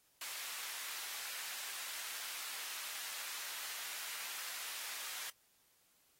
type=high-pass noise; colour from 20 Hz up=pink; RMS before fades=-45 dBFS; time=0.21-5.3 s; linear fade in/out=2 ms; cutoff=1500 Hz; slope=12 dB/octave; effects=white hiss -72 dBFS RMS until 6.19 s + AAC 48 kbps